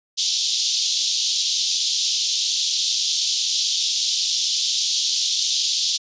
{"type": "band-pass noise", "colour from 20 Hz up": "pink", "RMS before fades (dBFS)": -22, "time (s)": [0.17, 5.98], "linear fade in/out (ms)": 20, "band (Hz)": [3300, 6600], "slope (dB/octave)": 48, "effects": ["resampled to 16000 Hz"]}